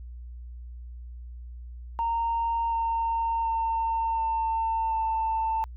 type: tone with pitch steps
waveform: sine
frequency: 923 / 915 / 907.1 / 899.3 / 891.6 Hz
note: A#5 / A#5 / A#5 / A5 / A5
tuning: -17 / -32 / -47 / +38 / +23 cents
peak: -23 dBFS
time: 1.99-5.64 s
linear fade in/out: 0 ms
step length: 730 ms
effects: tanh soft clip ceiling -20 dBFS + added 60 Hz sine -38 dBFS peak until 5.76 s